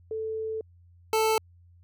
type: tone pair in turn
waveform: sine / 25% pulse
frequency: 440 / 440 Hz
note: A4 / A4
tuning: 0 / 0 cents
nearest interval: unison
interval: 0 cents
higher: neither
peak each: -29 / -18 dBFS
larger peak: second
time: 0.11-0.61 / 1.13-1.38 s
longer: first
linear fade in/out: 2 ms
effects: added 87 Hz sine -53 dBFS peak until 1.83 s